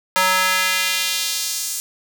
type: tone with high-pass filter sweep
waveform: square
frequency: 185.7 Hz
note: F#3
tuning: 7 cents sharp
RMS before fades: -20 dBFS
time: 0.16-1.8 s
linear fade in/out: 0 ms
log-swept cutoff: 1000 to 7400 Hz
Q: 1.2
effects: none